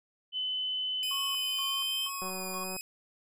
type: tone with pitch glide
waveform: sine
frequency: 3025 to 3119 Hz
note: F#7 to G7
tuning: +38 to -9 cents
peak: -30 dBFS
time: 0.32-2.1 s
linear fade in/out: 50 ms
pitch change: +53 cents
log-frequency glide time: 1.36-1.92 s
type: tone with vibrato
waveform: 10% pulse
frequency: 2503 Hz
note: D#7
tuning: 10 cents sharp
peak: -29 dBFS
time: 1.03-2.81 s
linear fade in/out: 0 ms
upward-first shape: triangle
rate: 1.2 Hz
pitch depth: 39 cents each way
type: tone with tremolo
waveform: triangle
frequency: 1102 Hz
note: C#6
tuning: 11 cents flat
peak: -36 dBFS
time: 1.11-2.64 s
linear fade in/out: 2 ms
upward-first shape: square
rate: 2.1 Hz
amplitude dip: 80%
type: click train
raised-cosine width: 1 ms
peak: -28 dBFS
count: 103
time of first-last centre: 2.22-2.765 s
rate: 187 Hz
effects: none